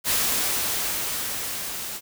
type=noise with level ramp; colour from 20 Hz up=white; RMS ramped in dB=-22 to -33 dBFS; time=0.04-2.01 s; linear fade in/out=50 ms; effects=none